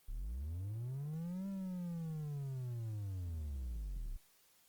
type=linear two-way sweep; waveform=triangle; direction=up then down; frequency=30.22 to 197.7 to 30.22 Hz; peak=-37 dBFS; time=0.08-4.17 s; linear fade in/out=10 ms; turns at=1.48 s; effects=white hiss -69 dBFS RMS until 4.68 s + Opus 24 kbps